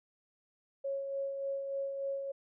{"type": "tone with tremolo", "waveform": "sine", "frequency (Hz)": 550, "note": "C#5", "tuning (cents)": -14, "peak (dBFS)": -32, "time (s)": [0.84, 2.32], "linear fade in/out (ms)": 10, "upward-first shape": "sine", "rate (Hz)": 3.4, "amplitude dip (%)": 40, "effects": []}